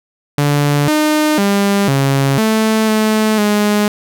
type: tone with pitch steps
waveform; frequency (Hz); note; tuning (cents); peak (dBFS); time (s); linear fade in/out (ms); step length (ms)
sawtooth; 144.9 / 305 / 200.1 / 137.3 / 219.5 / 216.8 / 208.1; D3 / D#4 / G3 / C#3 / A3 / A3 / G#3; -23 / -34 / +36 / -16 / -4 / -25 / +4; -7; 0.38-3.88; 2; 500
effects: none